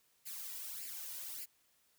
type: noise with flanger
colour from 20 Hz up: blue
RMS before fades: -45 dBFS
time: 0.25-1.46 s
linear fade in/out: 20 ms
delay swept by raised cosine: 0.41 to 2.11 ms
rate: 1.7 Hz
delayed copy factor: +0.7
effects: white hiss -73 dBFS RMS until 1.98 s